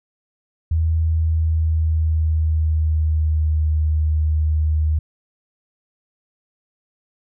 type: tone with pitch glide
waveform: sine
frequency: 80.7 to 77.32 Hz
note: E2 to D#2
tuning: -36 to -10 cents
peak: -15 dBFS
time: 0.71-4.99 s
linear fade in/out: 5 ms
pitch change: -74 cents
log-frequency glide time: 0.99-3.68 s
effects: none